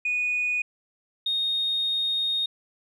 sine tone pair in turn, 2475 / 3708 Hz, D#7 / A#7, -10 / -10 cents, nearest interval perfect fifth, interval 700 cents, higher second, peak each -22 dBFS, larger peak neither, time 0.05-0.62 / 1.26-2.46 s, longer second, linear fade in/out 5 ms, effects tanh soft clip ceiling -18 dBFS

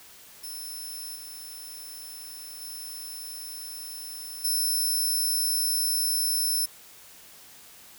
5% pulse tone with level steps, 5310 Hz, E8, 12 cents sharp, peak -30 / -34 / -31 / -18 dBFS, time 0.43-6.66 s, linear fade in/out 10 ms, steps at 1.15 / 2.61 / 4.44 s, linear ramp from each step 10 ms, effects white hiss -50 dBFS RMS until 7.98 s

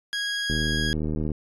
20% pulse tone, 1648 Hz, G#6, 14 cents flat, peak -21 dBFS, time 0.13-0.93 s, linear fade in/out 0 ms
click train, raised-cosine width 3 ms, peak -16 dBFS, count 64, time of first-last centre 0.5-1.317 s, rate 77.1 Hz
effects resampled to 24000 Hz

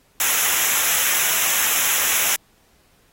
white noise with comb filter, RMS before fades -19 dBFS, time 0.2-2.36 s, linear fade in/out 2 ms, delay 0.22 ms, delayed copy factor -0.75, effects pink hiss -59 dBFS RMS until 3.12 s + AAC 48 kbps

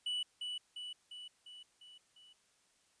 triangle tone with echo, 2960 Hz, F#7, in tune, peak -33 dBFS, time 0.06-0.23 s, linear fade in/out 5 ms, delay 350 ms, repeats 6, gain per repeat -4 dB, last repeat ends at 2.33 s, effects white hiss -72 dBFS RMS until 3 s + resampled to 22050 Hz

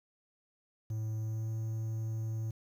triangle tone with pitch glide, 109.5 to 111.03 Hz, A2 to A2, -8 to +16 cents, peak -31 dBFS, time 0.9-2.51 s, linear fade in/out 5 ms, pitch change +24 cents, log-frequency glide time 1.19-1.5 s, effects 10-bit

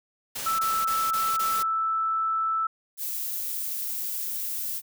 white noise bursts, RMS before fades -33 dBFS, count 5, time 0.35-1.63 s, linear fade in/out 10 ms, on 240 ms, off 20 ms
sine tone, 1318.5 Hz, E6, in tune, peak -23 dBFS, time 0.46-2.67 s, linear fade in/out 5 ms
violet noise, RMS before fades -31 dBFS, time 2.97-4.82 s, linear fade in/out 50 ms
effects none

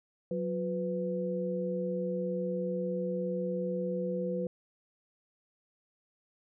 sine tone cluster, 182.6 / 359.5 / 499.5 Hz, F#3 / F#4 / B4, -23 / -50 / +20 cents, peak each -34 / -39 / -33 dBFS, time 0.31-4.47 s, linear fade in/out 2 ms, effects none

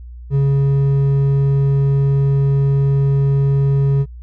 sine tone with hard clipping, 138.59 Hz, C#3, in tune, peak -13 dBFS, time 0.3-4.06 s, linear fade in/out 50 ms, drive 5 dB, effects added 60 Hz sine -31 dBFS peak until 4.22 s

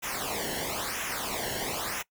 pink noise with flanger, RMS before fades -33 dBFS, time 0.02-2.03 s, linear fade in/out 20 ms, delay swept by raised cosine 0.22 to 0.83 ms, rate 1 Hz, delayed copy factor -0.8, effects noise-tail reverb RT60 0.1 s tail -21 dB re dry

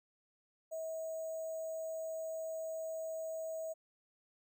sine tone with sample-and-hold, 643 Hz, E5, 43 cents flat, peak -38 dBFS, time 0.71-3.74 s, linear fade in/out 20 ms, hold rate 7350 Hz, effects none

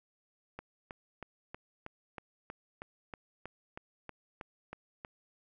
click train, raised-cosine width 0.5 ms, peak -27 dBFS, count 15, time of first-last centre 0.59-5.049 s, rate 3.14 Hz, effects none

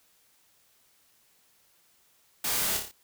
white noise with echo, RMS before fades -30 dBFS, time 2.44-2.77 s, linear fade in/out 5 ms, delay 29 ms, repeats 5, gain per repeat -4 dB, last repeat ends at 2.915 s, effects white hiss -65 dBFS RMS until 3.03 s

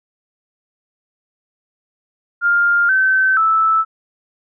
sine tone with pitch steps, 1403 / 1537 / 1314 Hz, F6 / G6 / E6, +8 / -35 / -6 cents, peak -11 dBFS, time 2.41-3.85 s, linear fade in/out 50 ms, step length 480 ms, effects none

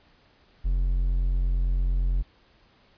triangle tone, 44.43 Hz, F1, 31 cents sharp, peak -19 dBFS, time 0.64-2.23 s, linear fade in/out 20 ms, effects pink hiss -60 dBFS RMS until 2.97 s + resampled to 11025 Hz

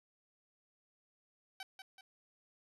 10% pulse tone with echo, 766 Hz, G5, 40 cents flat, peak -35 dBFS, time 1.6-1.63 s, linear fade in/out 2 ms, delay 190 ms, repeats 2, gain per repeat -6 dB, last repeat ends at 2.01 s, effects low-pass 10000 Hz 12 dB/octave

